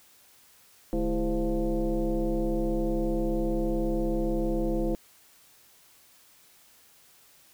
sine tone with frequency modulation, 149.8 Hz, D3, 35 cents sharp, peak -24 dBFS, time 0.93-4.95 s, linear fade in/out 0 ms, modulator 183 Hz, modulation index 2.1, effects white hiss -58 dBFS RMS until 7.53 s

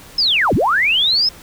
sine linear two-way sweep, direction down then up, 5290 to 54.7 to 5290 Hz, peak -12 dBFS, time 0.18-1.29 s, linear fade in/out 5 ms, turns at 0.54 s, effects pink hiss -40 dBFS RMS until 1.42 s

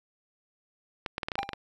clicks, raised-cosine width 0.3 ms, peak -15 dBFS, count 10, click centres 1.062 / 1.181 / 1.232 / 1.285 / 1.318 / 1.355 / 1.39 / 1.431 / 1.491 / 1.533 s
triangle tone with exponential decay, 797 Hz, G5, 28 cents sharp, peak -23 dBFS, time 1.38-1.54 s, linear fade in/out 2 ms, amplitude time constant 33 ms
effects none

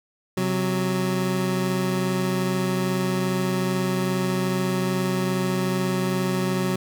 25% pulse tone pair together, 130.81 / 184.99 Hz, C3 / F#3, 0 / 0 cents, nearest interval tritone, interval 600 cents, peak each -24 / -19 dBFS, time 0.37-6.76 s, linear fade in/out 5 ms, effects none

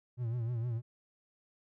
triangle tone with vibrato, 118.1 Hz, A#2, 23 cents sharp, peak -30 dBFS, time 0.17-0.82 s, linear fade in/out 50 ms, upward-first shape triangle, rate 6.5 Hz, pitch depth 110 cents each way, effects none

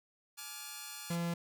5% pulse chord, D diminished, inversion second, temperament just, 845.8 / 1174.7 / 1409.6 Hz, Ab5 / D6 / F6, +31 / 0 / +16 cents, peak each -37 dBFS, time 0.37-1.17 s, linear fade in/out 20 ms
45% pulse tone, 170.5 Hz, F3, 41 cents flat, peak -33 dBFS, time 1.1-1.34 s, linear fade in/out 5 ms
effects none

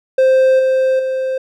triangle tone with level steps, 523.3 Hz, C5, in tune, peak -6 / -9 / -14 dBFS, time 0.18-1.38 s, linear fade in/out 5 ms, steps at 0.59 / 0.99 s, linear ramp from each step 5 ms, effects none

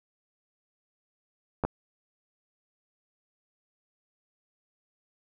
clicks, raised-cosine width 1 ms, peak -13 dBFS, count 2, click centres 1.638 / 1.65 s, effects none

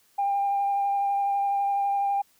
sine tone with vibrato, 799 Hz, G5, 33 cents sharp, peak -21 dBFS, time 0.18-2.22 s, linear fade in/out 10 ms, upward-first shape sine, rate 12 Hz, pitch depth 12 cents each way, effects tanh soft clip ceiling -18 dBFS + white hiss -63 dBFS RMS until 2.39 s

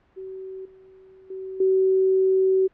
sine tone with level steps, 379.4 Hz, F#4, 43 cents sharp, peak -33 / -47 / -31 / -16 dBFS, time 0.16-2.68 s, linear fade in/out 20 ms, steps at 0.65 / 1.3 / 1.6 s, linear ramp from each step 5 ms, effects pink hiss -62 dBFS RMS until 2.73 s + low-pass 2000 Hz 12 dB/octave

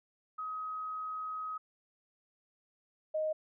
sine tone pair in turn, 1265 / 622.7 Hz, D#6 / D#5, +28 / +1 cents, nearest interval octave, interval 1227 cents, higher first, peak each -36 / -30 dBFS, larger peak second, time 0.38-1.58 / 3.14-3.33 s, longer first, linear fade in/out 10 ms, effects none

